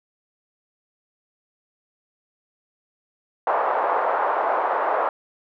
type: band-pass noise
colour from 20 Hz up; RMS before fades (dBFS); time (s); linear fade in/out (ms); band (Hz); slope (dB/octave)
white; -22; 3.47-5.09; 2; 520 to 1100; 24
effects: none